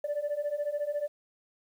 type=beating tone pair; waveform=sine; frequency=577 / 591 Hz; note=D5 / D5; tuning=-31 / +11 cents; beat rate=14 Hz; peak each=-32 / -30 dBFS; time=0.04-1.08 s; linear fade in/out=5 ms; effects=tanh soft clip ceiling -25 dBFS + 10-bit